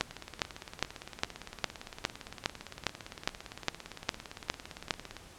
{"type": "two click trains", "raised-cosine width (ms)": 0.2, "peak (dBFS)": [-9, -24], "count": [13, 90], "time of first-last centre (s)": [[0.01, 4.908], [0.11, 5.167]], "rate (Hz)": [2.45, 17.6], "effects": ["pink hiss -53 dBFS RMS until 5.38 s", "low-pass 10000 Hz 12 dB/octave"]}